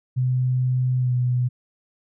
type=tone with pitch glide; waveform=sine; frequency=127.2 to 124.37 Hz; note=C3 to B2; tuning=-48 to +13 cents; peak=-18 dBFS; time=0.16-1.49 s; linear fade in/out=20 ms; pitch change=-39 cents; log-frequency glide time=0.98-1.13 s; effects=none